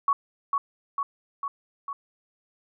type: tone with echo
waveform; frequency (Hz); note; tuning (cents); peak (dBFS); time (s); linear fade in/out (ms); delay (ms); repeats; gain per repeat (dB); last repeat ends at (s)
sine; 1119; C#6; +16; -18; 0.08-0.13; 2; 450; 4; -3; 1.93
effects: none